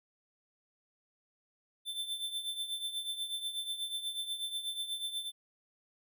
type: tone with tremolo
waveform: square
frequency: 3542 Hz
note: A7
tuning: 11 cents sharp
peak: -33 dBFS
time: 1.85-5.32 s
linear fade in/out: 50 ms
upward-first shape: triangle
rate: 8.2 Hz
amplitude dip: 75%
effects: none